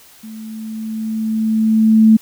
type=tone with level ramp; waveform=sine; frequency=220 Hz; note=A3; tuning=in tune; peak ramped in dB=-30 to -4 dBFS; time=0.23-2.17 s; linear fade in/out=10 ms; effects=white hiss -45 dBFS RMS until 2.21 s